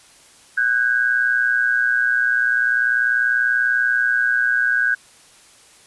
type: tone pair together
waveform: sine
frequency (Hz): 1500 / 1620.4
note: F#6 / G#6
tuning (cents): +23 / -43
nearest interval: minor second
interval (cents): 134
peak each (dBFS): -18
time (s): 0.57-4.95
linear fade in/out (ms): 10
effects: white hiss -49 dBFS RMS until 5.86 s + resampled to 24000 Hz